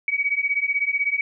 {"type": "beating tone pair", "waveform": "sine", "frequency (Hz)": [2256, 2272], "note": ["C#7", "C#7"], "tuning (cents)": [30, 42], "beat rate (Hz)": 16, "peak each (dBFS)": -23, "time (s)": [0.08, 1.21], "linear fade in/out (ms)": 2, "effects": []}